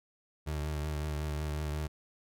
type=tone with vibrato; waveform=30% pulse; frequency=75.4 Hz; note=D2; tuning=46 cents sharp; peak=-30 dBFS; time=0.46-1.88 s; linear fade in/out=20 ms; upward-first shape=triangle; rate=5.4 Hz; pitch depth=42 cents each way; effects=none